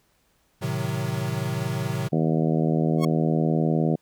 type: chord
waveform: square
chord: A diminished seventh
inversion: none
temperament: equal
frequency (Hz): 110 / 130.81 / 155.56 / 185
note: A2 / C3 / Eb3 / Gb3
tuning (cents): 0 / 0 / 0 / 0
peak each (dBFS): -32 / -29 / -32 / -34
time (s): 0.61-2.09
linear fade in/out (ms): 20
type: harmonic tone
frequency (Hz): 79.7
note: D#2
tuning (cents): +42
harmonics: 2 / 3 / 4 / 5 / 6 / 7 / 8 / 9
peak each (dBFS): -22 / -26 / -28 / -30 / -32 / -33 / -34 / -35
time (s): 2.12-3.96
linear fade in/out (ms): 10
type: tone with exponential growth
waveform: sawtooth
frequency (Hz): 1096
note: C#6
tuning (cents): -20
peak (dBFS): -21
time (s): 2.97-3.05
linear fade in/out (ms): 5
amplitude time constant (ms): 16
effects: pink hiss -66 dBFS RMS until 4.01 s